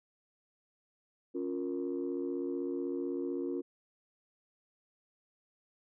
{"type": "chord", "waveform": "sine", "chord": "Bb minor", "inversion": "first", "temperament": "equal with one note detuned", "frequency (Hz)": [277.2, 353.1, 466.2], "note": ["Db4", "F4", "Bb4"], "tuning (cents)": [0, 19, 0], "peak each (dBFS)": [-36, -35, -40], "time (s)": [1.34, 3.62], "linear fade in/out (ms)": 20, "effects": ["tanh soft clip ceiling -26 dBFS"]}